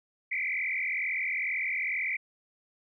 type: tone with frequency modulation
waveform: sine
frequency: 2179 Hz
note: C#7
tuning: 30 cents flat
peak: -28 dBFS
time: 0.31-2.17 s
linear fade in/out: 10 ms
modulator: 42.2 Hz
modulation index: 4.5
effects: none